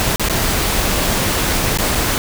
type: noise with dropouts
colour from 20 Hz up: pink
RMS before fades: -17 dBFS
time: 0-2.18 s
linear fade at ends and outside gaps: 0 ms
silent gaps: 0.16-0.196 / 0.286-0.297 / 1.774-1.786 / 1.95-1.954 s
effects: none